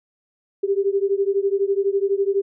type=beating tone pair; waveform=sine; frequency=390.6 / 402.6 Hz; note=G4 / G4; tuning=-6 / +46 cents; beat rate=12 Hz; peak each=-20 / -21 dBFS; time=0.63-2.42 s; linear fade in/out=10 ms; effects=none